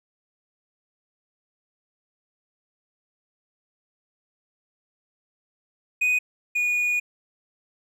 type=tone pair in turn; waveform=triangle; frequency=2489 / 2453 Hz; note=D#7 / D#7; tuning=0 / -25 cents; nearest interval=unison; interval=25 cents; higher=first; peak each=-17 / -19 dBFS; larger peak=first; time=6.01-6.19 / 6.55-7 s; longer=second; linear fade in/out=10 ms; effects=none